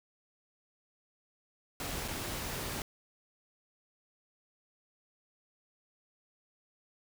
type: noise with dropouts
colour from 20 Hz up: pink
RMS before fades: -38 dBFS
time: 1.8-2.82 s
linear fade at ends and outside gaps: 1 ms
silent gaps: 2.079-2.083 s
effects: none